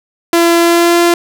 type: tone with pitch glide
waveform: sawtooth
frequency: 339.1 to 344 Hz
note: E4 to F4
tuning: +49 to -26 cents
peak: -3 dBFS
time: 0.33-1.14 s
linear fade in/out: 2 ms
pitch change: +25 cents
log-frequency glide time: 0.57-1 s
effects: none